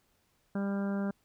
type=harmonic tone; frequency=198.8 Hz; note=G3; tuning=25 cents sharp; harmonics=1 / 2 / 3 / 4 / 5 / 6 / 7 / 8; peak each=-30 / -41 / -41 / -48 / -50 / -52 / -47 / -50 dBFS; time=0.55-1.11 s; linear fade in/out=5 ms; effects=pink hiss -72 dBFS RMS until 1.24 s

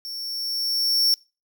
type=tone with level ramp; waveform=45% pulse; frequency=5460 Hz; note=F8; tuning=40 cents flat; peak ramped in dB=-32 to -16 dBFS; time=0.05-1.14 s; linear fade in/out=0 ms; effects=noise-tail reverb RT60 0.3 s tail -23 dB re dry

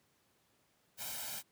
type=noise with comb filter; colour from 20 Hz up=white; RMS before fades=-42 dBFS; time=0.97-1.43 s; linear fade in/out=50 ms; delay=1.3 ms; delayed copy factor=+0.85; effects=pink hiss -73 dBFS RMS until 1.51 s + high-pass 100 Hz 12 dB/octave

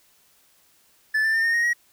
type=tone with pitch steps; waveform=triangle; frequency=1744 / 1774.5 / 1805.5 / 1837.1 / 1869.2 / 1901.8 Hz; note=A6 / A6 / A6 / A#6 / A#6 / A#6; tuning=-16 / +14 / +44 / -26 / +4 / +34 cents; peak=-17 dBFS; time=1.14-1.734 s; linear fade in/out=10 ms; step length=99 ms; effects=white hiss -60 dBFS RMS until 1.92 s

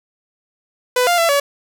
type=tone with pitch steps; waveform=sawtooth; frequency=498.8 / 699 / 671 / 567 Hz; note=B4 / F5 / E5 / C#5; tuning=+17 / +1 / +31 / +39 cents; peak=-9 dBFS; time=0.96-1.4 s; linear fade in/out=5 ms; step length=110 ms; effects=none

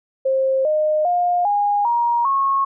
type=tone with pitch steps; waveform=sine; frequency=531 / 613.5 / 708.8 / 818.9 / 946.1 / 1093.1 Hz; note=C5 / D#5 / F5 / G#5 / A#5 / C#6; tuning=+25 / -25 / +25 / -25 / +25 / -25 cents; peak=-15 dBFS; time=0.25-2.65 s; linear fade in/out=10 ms; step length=400 ms; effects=none

